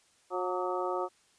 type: harmonic tone with a mistuned harmonic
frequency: 181.3 Hz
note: F#3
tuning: 35 cents flat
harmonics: 2 / 3 / 4 / 5 / 6 / 7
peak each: -34 / -36 / -37 / -38 / -39 / -39 dBFS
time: 0.3-1.09 s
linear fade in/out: 50 ms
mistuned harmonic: 6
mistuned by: +100 cents
effects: white hiss -66 dBFS RMS until 1.38 s + resampled to 22050 Hz